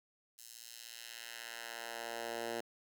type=tone with high-pass filter sweep; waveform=10% pulse; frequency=116.54 Hz; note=A#2; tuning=in tune; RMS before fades=-45 dBFS; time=0.38-2.61 s; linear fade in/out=10 ms; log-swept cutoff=6800 to 350 Hz; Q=0.86; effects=none